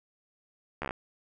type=slowing click train; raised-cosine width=0.5 ms; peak=-18 dBFS; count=7; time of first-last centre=0.82-0.908 s; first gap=13 ms; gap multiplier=1.05; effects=10-bit